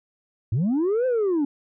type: linear two-way sweep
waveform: sine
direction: up then down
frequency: 94.5 to 523.3 to 272.7 Hz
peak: -17 dBFS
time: 0.52-1.45 s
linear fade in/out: 5 ms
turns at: 1.06 s
effects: tanh soft clip ceiling -18 dBFS